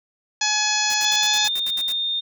harmonic tone, 846 Hz, G#5, 32 cents sharp, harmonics 1 / 2 / 3 / 4 / 5 / 6 / 7 / 8, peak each -27 / -27 / -27 / -27 / -27 / -27 / -27 / -27 dBFS, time 0.41-1.48 s, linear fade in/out 5 ms
white noise bursts, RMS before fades -34 dBFS, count 10, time 0.9-1.922 s, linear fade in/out 0 ms, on 41 ms, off 68 ms
sine tone with pitch glide, 3440 to 3645 Hz, A7 to A#7, -40 to -40 cents, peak -21 dBFS, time 1.03-2.21 s, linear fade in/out 20 ms, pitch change +100 cents, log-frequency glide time 1.15-1.56 s
effects none

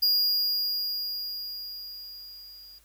square tone with level ramp, 4846 Hz, D#8, 47 cents flat, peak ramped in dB -20 to -47 dBFS, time 0.02-2.79 s, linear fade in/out 10 ms, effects added 56 Hz sine -62 dBFS peak until 2.84 s + white hiss -62 dBFS RMS until 2.84 s

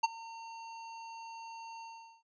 square tone with ADSR envelope, 912 Hz, A#5, 38 cents flat, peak -23 dBFS, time 0.03-2.23 s, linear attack 12 ms, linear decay 23 ms, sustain -22 dB, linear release 410 ms, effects resampled to 16000 Hz

